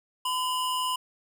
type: tone pair together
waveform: square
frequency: 1013 / 2879 Hz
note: B5 / F#7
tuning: +44 / -48 cents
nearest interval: octave + tritone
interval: 1808 cents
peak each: -28 / -33 dBFS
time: 0.25-0.96 s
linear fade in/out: 5 ms
effects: none